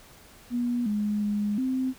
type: tone with pitch steps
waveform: sine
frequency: 241.8 / 208.7 / 206.9 / 259.6 Hz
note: B3 / G#3 / G#3 / C4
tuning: -36 / +9 / -6 / -13 cents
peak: -24 dBFS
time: 0.5-1.94 s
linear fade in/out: 50 ms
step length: 360 ms
effects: pink hiss -52 dBFS RMS until 1.98 s